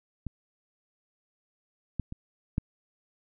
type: clicks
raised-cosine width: 5 ms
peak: -22 / -17 / -25 / -14 dBFS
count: 4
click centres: 0.267 / 1.997 / 2.124 / 2.581 s
effects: none